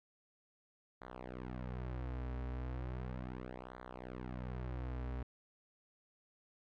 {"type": "tone with flanger", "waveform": "sawtooth", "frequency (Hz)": 62.6, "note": "B1", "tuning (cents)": 24, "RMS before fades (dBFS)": -43, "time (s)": [1.01, 5.23], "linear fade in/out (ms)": 5, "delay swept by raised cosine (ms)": [0.37, 5.77], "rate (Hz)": 0.36, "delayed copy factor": -0.9, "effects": ["low-pass 2000 Hz 12 dB/octave"]}